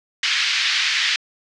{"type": "band-pass noise", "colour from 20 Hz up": "pink", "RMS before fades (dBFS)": -20, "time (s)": [0.23, 1.16], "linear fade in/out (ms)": 2, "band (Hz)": [1800, 5100], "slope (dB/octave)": 24, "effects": ["low-pass 8000 Hz 12 dB/octave"]}